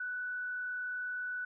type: tone with frequency modulation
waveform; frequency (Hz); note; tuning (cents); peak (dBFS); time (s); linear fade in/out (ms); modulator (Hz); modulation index
sine; 1486; F#6; +7; -35; 0-1.45; 5; 38.9; 0.35
effects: none